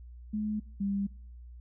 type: tone pair in turn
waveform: sine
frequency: 212.4 / 198.97 Hz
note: G#3 / G3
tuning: +39 / +26 cents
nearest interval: minor second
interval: 113 cents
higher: first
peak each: -29 / -28 dBFS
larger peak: second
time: 0.33-0.6 / 0.8-1.07 s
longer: neither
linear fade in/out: 10 ms
effects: noise-tail reverb RT60 0.6 s tail -25 dB re dry + added 60 Hz sine -45 dBFS peak until 1.6 s